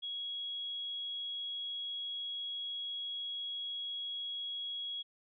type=tone; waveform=sine; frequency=3322 Hz; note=G#7; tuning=in tune; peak=-37 dBFS; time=0.02-5.03 s; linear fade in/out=20 ms; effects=none